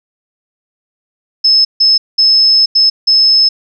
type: tone bursts at uneven times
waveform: sine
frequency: 5210 Hz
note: E8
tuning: 21 cents flat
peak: -5 dBFS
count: 5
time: 1.44-1.65 / 1.8-1.98 / 2.18-2.66 / 2.75-2.9 / 3.07-3.49 s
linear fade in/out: 10 ms
effects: none